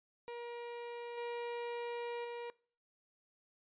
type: tone with level steps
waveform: 30% pulse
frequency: 475.3 Hz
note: A#4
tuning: 34 cents sharp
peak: -40 / -36 / -39 dBFS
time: 0.28-2.5 s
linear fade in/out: 0 ms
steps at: 1.17 / 2.24 s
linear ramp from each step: 10 ms
effects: noise-tail reverb RT60 0.4 s tail -22 dB re dry + resampled to 8000 Hz